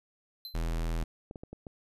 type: tone with exponential decay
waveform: square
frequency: 4079 Hz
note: C8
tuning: 45 cents flat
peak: -37 dBFS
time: 0.45-0.64 s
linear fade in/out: 1 ms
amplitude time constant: 40 ms
type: tone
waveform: square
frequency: 41.2 Hz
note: E1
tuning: in tune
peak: -30 dBFS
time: 0.54-1.04 s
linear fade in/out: 10 ms
type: clicks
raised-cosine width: 2 ms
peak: -29 dBFS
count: 6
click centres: 1.027 / 1.311 / 1.358 / 1.435 / 1.53 / 1.668 s
effects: resampled to 32000 Hz